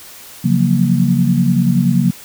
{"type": "chord", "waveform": "sine", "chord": "Gb major seventh", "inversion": "second", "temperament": "equal with one note detuned", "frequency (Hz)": [137.4, 174.61, 185, 233.1], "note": ["Db3", "F3", "Gb3", "Bb3"], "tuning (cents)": [-15, 0, 0, 0], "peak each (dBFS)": -16, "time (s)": [0.44, 2.11], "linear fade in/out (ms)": 10, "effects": ["white hiss -37 dBFS RMS until 2.24 s"]}